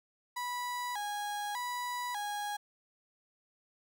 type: tone with vibrato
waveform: 35% pulse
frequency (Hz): 900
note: A5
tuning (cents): +39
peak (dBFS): -33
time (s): 0.36-2.57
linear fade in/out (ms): 10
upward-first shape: square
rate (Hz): 0.84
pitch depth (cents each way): 150
effects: none